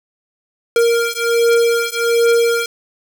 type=beating tone pair; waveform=square; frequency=466.2 / 467.5 Hz; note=A#4 / A#4; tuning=0 / +5 cents; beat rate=1.3 Hz; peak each=-16 dBFS; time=0.76-2.66 s; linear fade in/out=2 ms; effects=none